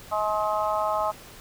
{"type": "harmonic tone", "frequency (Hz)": 211.9, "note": "G#3", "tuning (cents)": 35, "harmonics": [3, 4, 5, 6], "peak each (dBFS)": [-27, -28, -29, -30], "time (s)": [0.11, 1.12], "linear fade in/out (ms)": 20, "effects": ["pink hiss -46 dBFS RMS until 1.4 s"]}